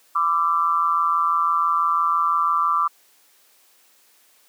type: tone with amplitude modulation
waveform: sine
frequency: 1174.7 Hz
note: D6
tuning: in tune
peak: -13 dBFS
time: 0.15-2.88 s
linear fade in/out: 10 ms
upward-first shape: sine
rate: 166 Hz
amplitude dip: 85%
effects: white hiss -57 dBFS RMS until 4.48 s + high-pass 300 Hz 12 dB/octave